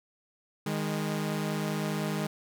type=tone pair together; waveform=sawtooth; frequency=155.4 / 205.4 Hz; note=D#3 / G#3; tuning=-2 / -19 cents; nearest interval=perfect fourth; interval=483 cents; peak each=-28 dBFS; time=0.66-2.27 s; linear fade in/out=5 ms; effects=none